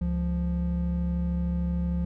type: tone pair together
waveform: triangle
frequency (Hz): 69.29 / 174.61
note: C#2 / F3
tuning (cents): 0 / 0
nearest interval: octave + major third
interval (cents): 1600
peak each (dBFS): -26 / -25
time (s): 0.01-2.05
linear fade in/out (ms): 5
effects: none